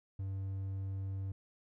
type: tone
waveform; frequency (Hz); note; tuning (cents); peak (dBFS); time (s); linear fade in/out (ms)
triangle; 96.7; G2; -23; -34; 0.19-1.32; 5
effects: none